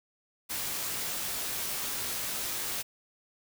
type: noise with comb filter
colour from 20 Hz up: white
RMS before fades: -34 dBFS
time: 0.49-2.83 s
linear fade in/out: 20 ms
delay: 19 ms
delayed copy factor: -0.5
effects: none